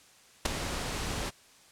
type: noise with ADSR envelope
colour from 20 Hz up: pink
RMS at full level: -23 dBFS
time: 0.45-1.31 s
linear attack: 7 ms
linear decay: 10 ms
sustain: -11 dB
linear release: 25 ms
effects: white hiss -58 dBFS RMS until 1.71 s + low-pass 9000 Hz 12 dB/octave